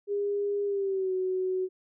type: tone with pitch glide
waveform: sine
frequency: 406 to 372.3 Hz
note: G#4 to F#4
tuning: -39 to +11 cents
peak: -26 dBFS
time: 0.07-1.69 s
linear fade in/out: 50 ms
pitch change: -150 cents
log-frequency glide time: 0.65-1.13 s
effects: none